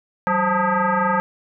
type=tone with frequency modulation; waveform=sine; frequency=190.5 Hz; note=G3; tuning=49 cents flat; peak=-16 dBFS; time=0.27-1.2 s; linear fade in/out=0 ms; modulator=357 Hz; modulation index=4; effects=none